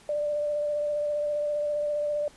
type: tone with vibrato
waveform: sine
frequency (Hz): 591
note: D5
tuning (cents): +11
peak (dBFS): -25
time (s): 0.09-2.28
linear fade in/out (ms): 2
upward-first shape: sine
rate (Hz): 15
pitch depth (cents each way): 17
effects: pink hiss -55 dBFS RMS until 2.36 s + resampled to 24000 Hz